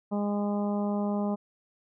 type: harmonic tone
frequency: 204.9 Hz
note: G#3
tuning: 23 cents flat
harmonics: 1 / 2 / 3 / 4 / 5 / 6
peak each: -27 / -36 / -35 / -38 / -42 / -47 dBFS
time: 0.11-1.36 s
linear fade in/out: 20 ms
effects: none